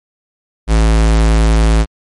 square tone, 54.8 Hz, A1, 6 cents flat, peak -8 dBFS, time 0.67-1.86 s, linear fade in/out 50 ms, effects MP3 48 kbps

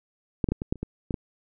clicks, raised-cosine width 3 ms, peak -10 / -12 / -11 / -18 / -11 / -30 / -17 / -15 / -15 dBFS, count 9, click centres 0.442 / 0.488 / 0.52 / 0.619 / 0.725 / 0.757 / 0.83 / 1.108 / 1.142 s, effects none

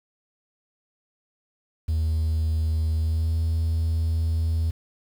triangle tone with pitch glide, 79.6 to 81.6 Hz, D#2 to E2, +40 to -17 cents, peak -18 dBFS, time 1.88-4.71 s, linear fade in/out 10 ms, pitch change +43 cents, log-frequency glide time 2.96-3.37 s, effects tanh soft clip ceiling -15 dBFS + 8-bit

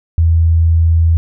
sine tone, 82.41 Hz, E2, in tune, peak -7 dBFS, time 0.18-1.17 s, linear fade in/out 0 ms, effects none

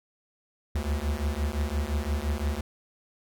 square beating tone pair, 70.2 / 76 Hz, C#2 / D#2, +22 / -40 cents, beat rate 5.8 Hz, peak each -30 dBFS, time 0.75-2.61 s, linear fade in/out 5 ms, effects none

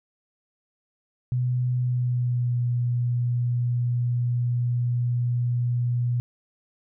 sine tone with pitch glide, 124.7 to 121.5 Hz, B2 to B2, +17 to -28 cents, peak -21 dBFS, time 1.32-6.2 s, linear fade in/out 0 ms, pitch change -45 cents, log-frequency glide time 1.77-2.61 s, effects none

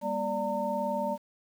sine tone cluster, 201.5 / 240.1 / 586 / 912 Hz, G3 / B3 / D5 / A#5, +48 / -49 / -4 / -38 cents, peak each -36 / -37 / -31 / -32 dBFS, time 0.01-1.18 s, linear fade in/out 50 ms, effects 9-bit

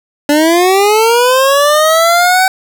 25% pulse linear sweep, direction up, 287.2 to 763 Hz, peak -3 dBFS, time 0.29-2.48 s, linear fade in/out 2 ms, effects none

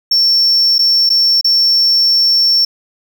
triangle tone with dropouts, 5440 Hz, F8, 46 cents flat, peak -7 dBFS, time 0.11-2.65 s, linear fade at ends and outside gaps 5 ms, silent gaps 0.783-0.79 / 1.093-1.101 / 1.412-1.444 s, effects none

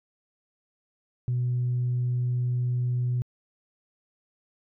sine tone, 123.47 Hz, B2, in tune, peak -22 dBFS, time 1.28-3.22 s, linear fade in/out 0 ms, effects tanh soft clip ceiling -20 dBFS

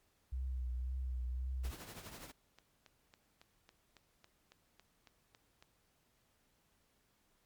sine tone with vibrato, 63.1 Hz, B1, 38 cents sharp, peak -36 dBFS, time 0.32-1.71 s, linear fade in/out 10 ms, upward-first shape triangle, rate 1.9 Hz, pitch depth 56 cents each way
pink noise with tremolo, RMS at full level -48 dBFS, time 1.63-2.32 s, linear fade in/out 20 ms, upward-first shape triangle, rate 12 Hz, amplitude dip 65%
click train, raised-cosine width 0.2 ms, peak -40 dBFS, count 13, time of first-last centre 2.31-5.625 s, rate 3.62 Hz
effects pink hiss -75 dBFS RMS until 7.45 s + MP3 96 kbps

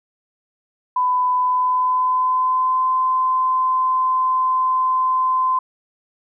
sine tone with pitch glide, 1001 to 1030.3 Hz, B5 to C6, +23 to -27 cents, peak -15 dBFS, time 0.96-5.59 s, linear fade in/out 5 ms, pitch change +50 cents, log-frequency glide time 1.35-2.88 s, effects none

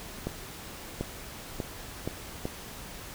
accelerating click train, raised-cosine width 2 ms, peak -17 dBFS, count 5, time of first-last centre 0.27-2.454 s, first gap 740 ms, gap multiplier 0.8, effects pink hiss -43 dBFS RMS until 3.14 s

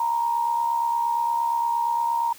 sine tone with amplitude modulation, 935 Hz, A#5, 5 cents sharp, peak -18 dBFS, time 0-2.33 s, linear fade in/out 5 ms, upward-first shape sine, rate 68.6 Hz, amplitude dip 55%, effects white hiss -47 dBFS RMS until 2.38 s

